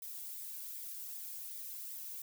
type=noise with flanger; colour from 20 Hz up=violet; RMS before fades=-45 dBFS; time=0.02-2.22 s; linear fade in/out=2 ms; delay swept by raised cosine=0.69 to 1.65 ms; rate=2.6 Hz; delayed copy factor=-0.5; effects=none